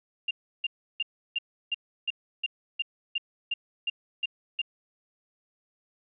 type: tone bursts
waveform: sine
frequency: 2794 Hz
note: F7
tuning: in tune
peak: -25 dBFS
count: 13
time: 0.28-4.617 s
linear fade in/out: 5 ms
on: 29 ms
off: 330 ms
effects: none